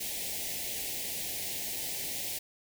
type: band-stop noise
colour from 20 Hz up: white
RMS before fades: -36 dBFS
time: 0-2.39 s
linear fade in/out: 10 ms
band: 820 to 1900 Hz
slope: 48 dB/octave
effects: none